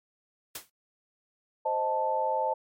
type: noise with exponential decay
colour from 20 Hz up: white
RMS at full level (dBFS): -33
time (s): 0.55-0.7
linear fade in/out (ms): 5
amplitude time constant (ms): 31
type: chord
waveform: sine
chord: A diminished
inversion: first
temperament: equal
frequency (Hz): 523.3 / 622.3 / 880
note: C5 / Eb5 / A5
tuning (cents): 0 / 0 / 0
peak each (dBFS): -31 / -32 / -27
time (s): 1.65-2.54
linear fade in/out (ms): 10
effects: MP3 64 kbps